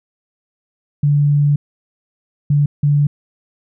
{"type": "tone bursts at uneven times", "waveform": "sine", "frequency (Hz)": 145.1, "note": "D3", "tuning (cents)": -21, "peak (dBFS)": -10, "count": 3, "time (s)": [[1.03, 1.56], [2.5, 2.66], [2.83, 3.07]], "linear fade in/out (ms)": 5, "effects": []}